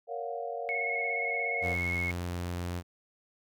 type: chord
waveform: sine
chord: Gb major seventh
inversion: first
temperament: equal with one note detuned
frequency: 466.2 / 559.8 / 698.5 / 740 Hz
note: Bb4 / Db5 / F5 / Gb5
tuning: 0 / +17 / 0 / 0 cents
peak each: -38 / -40 / -37 / -43 dBFS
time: 0.07-1.77 s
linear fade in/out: 50 ms
type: tone with vibrato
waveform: sine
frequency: 2183 Hz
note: C#7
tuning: 27 cents flat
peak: -30 dBFS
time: 0.69-2.11 s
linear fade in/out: 0 ms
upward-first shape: square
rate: 17 Hz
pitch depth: 18 cents each way
type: tone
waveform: sawtooth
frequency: 87.9 Hz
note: F2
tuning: 12 cents sharp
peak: -29 dBFS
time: 1.61-2.83 s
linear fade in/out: 50 ms
effects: none